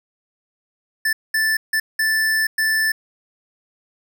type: tone bursts at uneven times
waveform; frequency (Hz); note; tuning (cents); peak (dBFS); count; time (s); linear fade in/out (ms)
square; 1760; A6; 0; -17; 5; 1.05-1.13 / 1.34-1.57 / 1.73-1.8 / 1.99-2.47 / 2.58-2.92; 5
effects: none